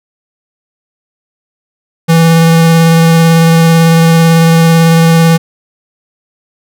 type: tone with vibrato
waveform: square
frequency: 164.81 Hz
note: E3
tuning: in tune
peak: -4 dBFS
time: 2.08-5.38 s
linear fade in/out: 20 ms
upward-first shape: sine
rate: 18 Hz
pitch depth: 12 cents each way
effects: none